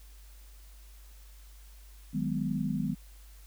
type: chord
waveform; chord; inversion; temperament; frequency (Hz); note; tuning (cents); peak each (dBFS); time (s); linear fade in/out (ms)
sine; G# minor seventh; second; just; 155.74 / 186.89 / 207.7 / 249.2; D#3 / F#3 / G#3 / B3; +2 / +18 / 0 / +16; -34; 2.13-2.95; 20
effects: added 50 Hz sine -49 dBFS peak until 3.46 s + white hiss -60 dBFS RMS until 3.46 s